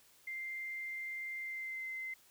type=tone with pitch glide; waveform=sine; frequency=2093 to 2068 Hz; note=C7 to C7; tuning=0 to -21 cents; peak=-39 dBFS; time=0.27-2.14 s; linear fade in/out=5 ms; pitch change=-21 cents; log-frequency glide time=1.39-1.87 s; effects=white hiss -65 dBFS RMS until 2.3 s